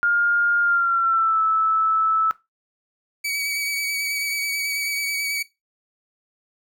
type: tone with pitch glide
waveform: sine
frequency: 1412 to 1309.9 Hz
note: F6 to E6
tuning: +19 to -11 cents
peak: -16 dBFS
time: 0.03-2.31 s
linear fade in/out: 0 ms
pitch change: -130 cents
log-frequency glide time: 0.61-1.41 s
type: tone with vibrato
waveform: sawtooth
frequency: 2271 Hz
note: C#7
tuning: 41 cents sharp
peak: -20 dBFS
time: 3.24-5.43 s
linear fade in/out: 10 ms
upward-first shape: sine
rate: 9.2 Hz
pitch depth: 22 cents each way
effects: noise-tail reverb RT60 0.2 s tail -17 dB re dry